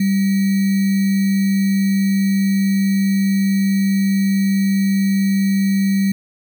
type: tone with sample-and-hold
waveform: sine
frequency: 195.3 Hz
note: G3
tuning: 6 cents flat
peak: -13 dBFS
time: 0-6.12 s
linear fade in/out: 5 ms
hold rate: 2100 Hz
effects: none